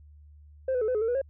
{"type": "tone with pitch steps", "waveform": "sine", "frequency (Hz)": [524, 499.6, 432.9, 506, 424.3, 451.4, 487.1, 543], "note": ["C5", "B4", "A4", "B4", "G#4", "A4", "B4", "C#5"], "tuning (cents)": [2, 20, -28, 42, 37, 44, -24, -36], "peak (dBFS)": -22, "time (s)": [0.68, 1.216], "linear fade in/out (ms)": 5, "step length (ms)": 67, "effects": ["tanh soft clip ceiling -22 dBFS", "added 74 Hz sine -49 dBFS peak until 1.29 s"]}